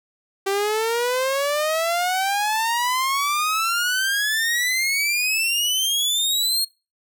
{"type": "exponential sweep", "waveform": "sawtooth", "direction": "up", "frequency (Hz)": [387.2, 4300], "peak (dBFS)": -16, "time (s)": [0.46, 6.65], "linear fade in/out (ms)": 10, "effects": ["noise-tail reverb RT60 0.3 s tail -26 dB re dry"]}